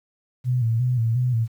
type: tone with vibrato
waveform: sine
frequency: 119.5 Hz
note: A#2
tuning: 43 cents sharp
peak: -18 dBFS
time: 0.44-1.48 s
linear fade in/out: 50 ms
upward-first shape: square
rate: 2.8 Hz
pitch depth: 82 cents each way
effects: 9-bit